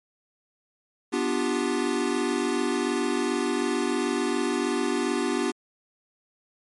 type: chord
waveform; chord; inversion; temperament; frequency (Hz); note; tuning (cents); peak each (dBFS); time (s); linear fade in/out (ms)
square; G dominant seventh; first; equal; 246.9 / 293.7 / 349.2 / 392; B3 / D4 / F4 / G4; 0 / 0 / 0 / 0; -30; 1.12-5.52; 20
effects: MP3 48 kbps